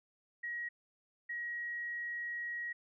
sine tone bursts at uneven times, 1900 Hz, A#6, 33 cents sharp, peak -37 dBFS, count 2, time 0.43-0.69 / 1.29-2.73 s, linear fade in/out 10 ms, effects none

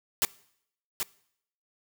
white noise with echo, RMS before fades -24 dBFS, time 0.22-0.25 s, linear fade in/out 0 ms, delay 780 ms, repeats 1, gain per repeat -6 dB, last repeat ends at 1.03 s, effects noise-tail reverb RT60 0.7 s tail -22 dB re dry

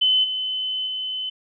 sine tone with level steps, 3036 Hz, F#7, 44 cents sharp, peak -15 / -23 / -25 dBFS, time 0.01-1.3 s, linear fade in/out 10 ms, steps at 0.23 / 0.86 s, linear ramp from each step 20 ms, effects none

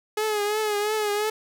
sawtooth tone with vibrato, 421.9 Hz, G#4, 27 cents sharp, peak -19 dBFS, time 0.17-1.3 s, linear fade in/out 5 ms, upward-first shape triangle, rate 2.9 Hz, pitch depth 61 cents each way, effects none

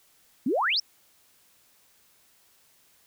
sine exponential sweep, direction up, 220 to 5800 Hz, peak -22 dBFS, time 0.46-0.8 s, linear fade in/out 5 ms, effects white hiss -62 dBFS RMS until 3.06 s

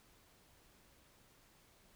silence, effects pink hiss -67 dBFS RMS until 1.95 s

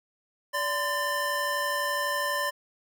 square tone cluster, 579 / 1027 / 1789 Hz, D5 / C6 / A6, -25 / -33 / +28 cents, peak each -33 / -31 / -31 dBFS, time 0.53-2.51 s, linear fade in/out 20 ms, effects none

